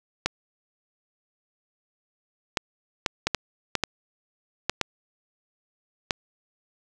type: clicks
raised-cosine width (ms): 0.2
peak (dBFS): -5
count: 10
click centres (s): 0.26 / 2.572 / 3.062 / 3.27 / 3.347 / 3.753 / 3.837 / 4.696 / 4.813 / 6.108
effects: none